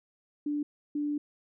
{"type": "tone bursts at uneven times", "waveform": "sine", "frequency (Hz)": 293.7, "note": "D4", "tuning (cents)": 0, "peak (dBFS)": -28, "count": 2, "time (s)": [[0.46, 0.63], [0.95, 1.18]], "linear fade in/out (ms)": 5, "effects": []}